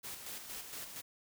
white noise with tremolo, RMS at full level -44 dBFS, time 0.03-1.02 s, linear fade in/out 20 ms, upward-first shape square, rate 4.3 Hz, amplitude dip 45%, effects none

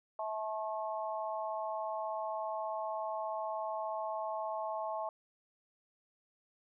harmonic tone, 216.6 Hz, A3, 27 cents flat, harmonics 3 / 4 / 5, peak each -38 / -39 / -42 dBFS, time 0.19-5.09 s, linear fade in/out 2 ms, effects none

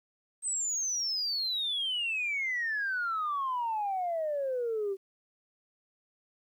sine exponential sweep, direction down, 8372 to 380.8 Hz, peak -28 dBFS, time 0.42-4.97 s, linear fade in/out 50 ms, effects tanh soft clip ceiling -25 dBFS + 11-bit

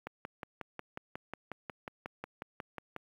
click train, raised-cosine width 0.5 ms, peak -24 dBFS, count 17, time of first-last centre 0.07-2.963 s, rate 5.53 Hz, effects high-pass 100 Hz 12 dB/octave + 10-bit

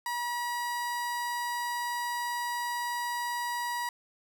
30% pulse tone, 963 Hz, B5, 44 cents flat, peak -28 dBFS, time 0.06-3.89 s, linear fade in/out 2 ms, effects none

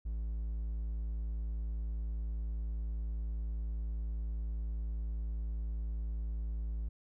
triangle tone, 55 Hz, A1, in tune, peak -32 dBFS, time 0.05-6.89 s, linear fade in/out 10 ms, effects none

